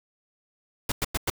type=noise bursts; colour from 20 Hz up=pink; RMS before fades=-26 dBFS; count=4; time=0.89-1.301 s; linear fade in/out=5 ms; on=30 ms; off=97 ms; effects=none